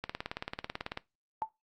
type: click train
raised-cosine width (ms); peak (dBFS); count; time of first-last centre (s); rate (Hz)
0.3; -19; 18; 0.04-0.974; 18.2
type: tone with exponential decay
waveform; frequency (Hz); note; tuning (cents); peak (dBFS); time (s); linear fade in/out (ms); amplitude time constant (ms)
sine; 880; A5; 0; -25; 1.42-1.49; 0; 15
effects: noise-tail reverb RT60 0.2 s tail -18 dB re dry + Opus 48 kbps